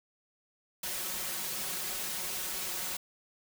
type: noise with comb filter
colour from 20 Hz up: white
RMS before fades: -36 dBFS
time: 0.83-2.97 s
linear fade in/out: 5 ms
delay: 5.4 ms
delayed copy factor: +0.85
effects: none